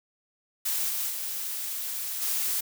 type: noise with level steps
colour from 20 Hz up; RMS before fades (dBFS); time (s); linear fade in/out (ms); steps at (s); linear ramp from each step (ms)
blue; -28 / -30 / -33 / -28; 0.65-2.61; 10; 0.88 / 1.09 / 2.21; 20
effects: none